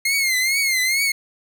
sawtooth tone with vibrato, 2125 Hz, C7, 26 cents sharp, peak -14 dBFS, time 0.05-1.12 s, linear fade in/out 5 ms, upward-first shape triangle, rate 2.3 Hz, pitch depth 110 cents each way, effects none

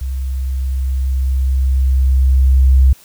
sine tone with level ramp, 65.7 Hz, C2, 8 cents sharp, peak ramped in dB -18 to -5 dBFS, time 0.01-2.93 s, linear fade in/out 5 ms, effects white hiss -45 dBFS RMS until 3.04 s

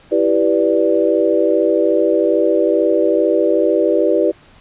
sine chord, E minor seventh, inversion none, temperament equal, 329.6 / 392 / 493.9 / 587.3 Hz, E4 / G4 / B4 / D5, 0 / 0 / 0 / 0 cents, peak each -17 dBFS, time 0.11-4.32 s, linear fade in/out 20 ms, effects pink hiss -47 dBFS RMS until 4.6 s + resampled to 8000 Hz

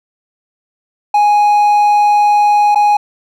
triangle tone with dropouts, 830 Hz, G#5, 1 cent flat, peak -5 dBFS, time 1.14-2.97 s, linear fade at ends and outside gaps 5 ms, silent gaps 2.748-2.756 s, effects none

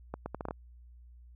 accelerating click train, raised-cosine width 1 ms, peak -22 dBFS, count 7, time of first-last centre 0.14-0.509 s, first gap 120 ms, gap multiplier 0.72, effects added 60 Hz sine -51 dBFS peak until 1.35 s

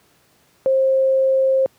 sine tone, 531 Hz, C5, 25 cents sharp, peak -13 dBFS, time 0.66-1.66 s, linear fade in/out 0 ms, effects pink hiss -57 dBFS RMS until 1.78 s + high-pass 100 Hz 12 dB/octave

